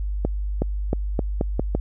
accelerating click train, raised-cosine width 2 ms, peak -8 dBFS, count 7, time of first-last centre 0.25-1.75 s, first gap 370 ms, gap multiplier 0.84, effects added 50 Hz sine -23 dBFS peak until 1.8 s

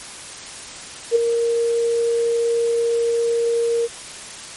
sine tone with ADSR envelope, 466.2 Hz, A#4, in tune, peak -9 dBFS, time 1.11-3.88 s, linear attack 45 ms, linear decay 12 ms, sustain -7 dB, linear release 35 ms, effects white hiss -35 dBFS RMS until 4.56 s + MP3 48 kbps

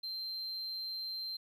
sine tone, 4137 Hz, C8, 20 cents flat, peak -35 dBFS, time 0.03-1.37 s, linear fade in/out 10 ms, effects tanh soft clip ceiling -36 dBFS + 12-bit

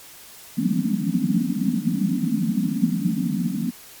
pink band-pass noise, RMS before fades -22 dBFS, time 0.57-3.71 s, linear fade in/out 20 ms, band 160 to 280 Hz, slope 96 dB/octave, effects white hiss -44 dBFS RMS until 4 s + MP3 96 kbps

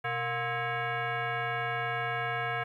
sine tone with frequency modulation, 464.1 Hz, A#4, 8 cents flat, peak -29 dBFS, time 0.04-2.64 s, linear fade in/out 10 ms, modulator 589 Hz, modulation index 3.1, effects 11-bit

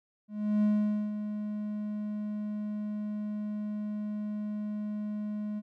triangle tone with ADSR envelope, 210 Hz, G#3, 19 cents sharp, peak -20 dBFS, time 0.28-5.62 s, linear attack 350 ms, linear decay 480 ms, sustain -10 dB, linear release 40 ms, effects none

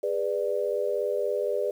sine tone cluster, 409.9 / 493.9 / 591 Hz, G#4 / B4 / D5, -23 / 0 / +11 cents, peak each -29 dBFS, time 0.03-1.71 s, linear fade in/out 5 ms, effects 9-bit

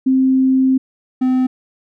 sine / triangle tone pair in turn, 262.4 / 256.7 Hz, C4 / C4, +5 / -33 cents, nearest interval unison, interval 38 cents, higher first, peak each -10 dBFS, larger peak neither, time 0.06-0.78 / 1.21-1.47 s, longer first, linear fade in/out 10 ms, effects none

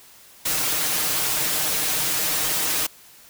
white noise with comb filter, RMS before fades -23 dBFS, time 0.45-2.87 s, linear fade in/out 10 ms, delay 6.5 ms, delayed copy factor +0.75, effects white hiss -49 dBFS RMS until 3.29 s

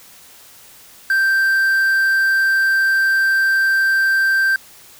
triangle tone with quantisation, 1568 Hz, G6, in tune, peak -11 dBFS, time 1.1-4.56 s, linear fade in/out 2 ms, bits 6, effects white hiss -44 dBFS RMS until 4.99 s

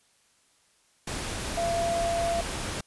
sine tone in noise, 680 Hz, F5, 46 cents flat, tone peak -25 dBFS, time 1.57-2.41 s, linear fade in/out 5 ms, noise pink, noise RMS -33 dBFS, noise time 1.07-2.81 s, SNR +5 dB, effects white hiss -65 dBFS RMS until 2.86 s + resampled to 24000 Hz

